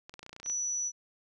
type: clicks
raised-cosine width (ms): 0.2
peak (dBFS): -28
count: 12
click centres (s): 0.095 / 0.14 / 0.193 / 0.23 / 0.264 / 0.294 / 0.33 / 0.364 / 0.4 / 0.431 / 0.461 / 0.499
type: tone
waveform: sine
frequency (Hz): 5920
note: F#8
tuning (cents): 0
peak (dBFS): -30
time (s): 0.44-0.92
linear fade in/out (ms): 50
effects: none